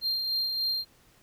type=tone with tremolo; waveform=triangle; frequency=4188 Hz; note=C8; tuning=1 cent sharp; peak=-24 dBFS; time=0.01-0.85 s; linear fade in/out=50 ms; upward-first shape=sine; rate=3.4 Hz; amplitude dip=35%; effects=pink hiss -61 dBFS RMS until 1.22 s